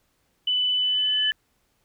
sine tone with pitch glide, 2992 to 3011 Hz, F#7 to F#7, +19 to +30 cents, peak -20 dBFS, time 0.47-1.31 s, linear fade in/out 5 ms, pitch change +11 cents, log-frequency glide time 0.68-1.16 s
sine tone with exponential growth, 1730 Hz, A6, 30 cents flat, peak -24 dBFS, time 0.76-1.32 s, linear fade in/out 0 ms, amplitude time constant 120 ms
effects pink hiss -69 dBFS RMS until 1.84 s

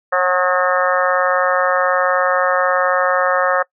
harmonic tone with a mistuned harmonic, 181.2 Hz, F#3, 36 cents flat, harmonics 3 / 4 / 5 / 6 / 7 / 8 / 9 / 10, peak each -17 / -22 / -28 / -22 / -19 / -27 / -24 / -23 dBFS, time 0.12-3.63 s, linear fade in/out 10 ms, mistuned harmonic 4, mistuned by +28 cents, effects noise-tail reverb RT60 0.1 s tail -24 dB re dry

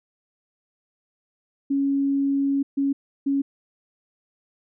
sine tone bursts at uneven times, 277.2 Hz, C#4, in tune, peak -19 dBFS, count 3, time 1.7-2.63 / 2.77-2.93 / 3.26-3.42 s, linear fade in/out 10 ms, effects none

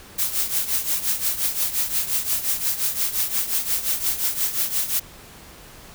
blue noise with tremolo, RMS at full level -20 dBFS, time 0.18-5 s, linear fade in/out 10 ms, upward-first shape triangle, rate 5.7 Hz, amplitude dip 80%, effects pink hiss -44 dBFS RMS until 5.94 s

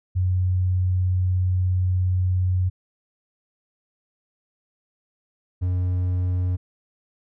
sine / triangle tone pair in turn, 91.7 / 90.54 Hz, F#2 / F#2, -15 / -37 cents, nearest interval unison, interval 22 cents, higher first, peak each -18 dBFS, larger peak neither, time 0.15-2.7 / 5.61-6.57 s, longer first, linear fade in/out 20 ms, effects none

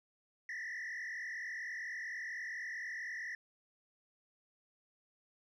sine tone with frequency modulation, 1875 Hz, A#6, 10 cents sharp, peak -37 dBFS, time 0.49-3.35 s, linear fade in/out 2 ms, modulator 44.3 Hz, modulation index 2.7, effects tanh soft clip ceiling -39 dBFS + 13-bit

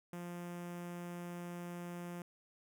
sawtooth tone with notch filter, 174.61 Hz, F3, in tune, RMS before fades -45 dBFS, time 0.13-2.22 s, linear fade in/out 2 ms, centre 4200 Hz, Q 1.2, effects none

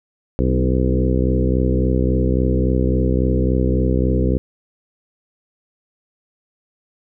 harmonic tone with a mistuned harmonic, 63.6 Hz, C2, 48 cents flat, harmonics 1 / 2 / 3 / 4 / 5 / 6 / 7 / 8, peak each -18 / -21 / -23 / -24 / -25 / -26 / -26 / -27 dBFS, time 0.39-4.38 s, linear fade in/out 0 ms, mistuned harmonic 4, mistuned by +17 cents, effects none

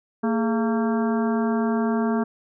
harmonic tone with a mistuned harmonic, 228 Hz, A#3, 38 cents flat, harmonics 1 / 2 / 3 / 4 / 5 / 6 / 7, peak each -21 / -27 / -31 / -33 / -35 / -37 / -38 dBFS, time 0.23-2.24 s, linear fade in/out 10 ms, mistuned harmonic 2, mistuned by -140 cents, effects none

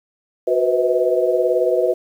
sine tone cluster, 366.2 / 488.8 / 507 / 641 Hz, F#4 / B4 / B4 / E5, -18 / -18 / +45 / -49 cents, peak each -20 dBFS, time 0.47-1.94 s, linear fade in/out 10 ms, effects 8-bit

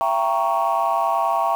sine chord, E diminished seventh, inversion none, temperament equal with one note detuned, 673.5 / 784 / 932.3 / 1108.7 Hz, E5 / G5 / Bb5 / Db6, +37 / 0 / 0 / 0 cents, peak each -22 dBFS, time 0.01-1.55 s, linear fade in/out 0 ms, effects tanh soft clip ceiling -11 dBFS + 7-bit

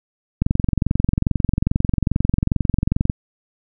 click train, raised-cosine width 5 ms, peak -4 dBFS, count 61, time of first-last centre 0.42-3.099 s, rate 22.4 Hz, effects none

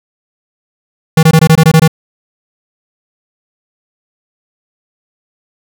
square tone bursts, 160 Hz, D#3, 49 cents sharp, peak -3 dBFS, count 9, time 1.17-1.878 s, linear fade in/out 5 ms, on 60 ms, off 21 ms, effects none

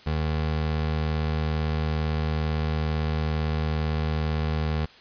25% pulse tone, 77.78 Hz, D#2, in tune, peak -20 dBFS, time 0.06-4.86 s, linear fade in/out 10 ms, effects white hiss -50 dBFS RMS until 5 s + resampled to 11025 Hz

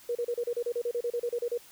sine tone bursts, 478.1 Hz, A#4, 44 cents sharp, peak -27 dBFS, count 16, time 0.09-1.577 s, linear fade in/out 5 ms, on 62 ms, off 33 ms, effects white hiss -54 dBFS RMS until 1.71 s

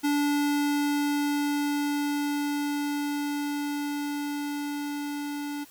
square tone with level ramp, 290 Hz, D4, 22 cents flat, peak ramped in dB -23 to -32 dBFS, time 0.03-5.65 s, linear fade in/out 20 ms, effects white hiss -53 dBFS RMS until 5.7 s

